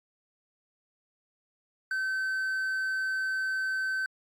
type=tone; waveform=triangle; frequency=1537 Hz; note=G6; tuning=35 cents flat; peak=-26 dBFS; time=1.91-4.06 s; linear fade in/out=2 ms; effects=AAC 64 kbps